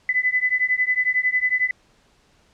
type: beating tone pair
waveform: sine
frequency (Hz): 2000 / 2011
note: B6 / B6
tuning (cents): +21 / +31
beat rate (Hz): 11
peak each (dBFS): -21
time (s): 0.09-1.71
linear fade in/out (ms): 2
effects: pink hiss -59 dBFS RMS until 2.53 s + low-pass 7000 Hz 12 dB/octave